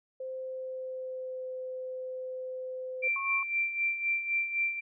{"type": "tone with pitch glide", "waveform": "sine", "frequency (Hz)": [520, 513.4], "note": ["C5", "C5"], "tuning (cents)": [-11, -33], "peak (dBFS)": -35, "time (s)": [0.2, 3.08], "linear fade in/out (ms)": 5, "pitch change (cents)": -22, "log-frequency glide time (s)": [0.35, 1.47]}
{"type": "tone with tremolo", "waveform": "sine", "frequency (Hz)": 2355, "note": "D7", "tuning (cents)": 4, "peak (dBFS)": -25, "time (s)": [3.02, 4.81], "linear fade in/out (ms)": 20, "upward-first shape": "sine", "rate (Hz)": 3.9, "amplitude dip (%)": 65}
{"type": "tone", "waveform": "sine", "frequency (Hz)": 1093, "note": "C#6", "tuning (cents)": -25, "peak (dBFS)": -34, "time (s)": [3.16, 3.43], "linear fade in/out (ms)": 2}
{"effects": []}